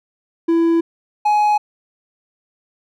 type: tone pair in turn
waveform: triangle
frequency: 333 / 839.1 Hz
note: E4 / G#5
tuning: +18 / +18 cents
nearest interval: octave + major third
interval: 1600 cents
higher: second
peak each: -10 dBFS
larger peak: neither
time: 0.48-0.81 / 1.25-1.58 s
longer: neither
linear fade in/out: 10 ms
effects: none